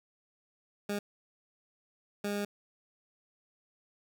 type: tone bursts at uneven times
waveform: 20% pulse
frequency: 204.2 Hz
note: G#3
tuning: 29 cents flat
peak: -27 dBFS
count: 2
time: 0.89-0.99 / 2.24-2.45 s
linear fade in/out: 5 ms
effects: none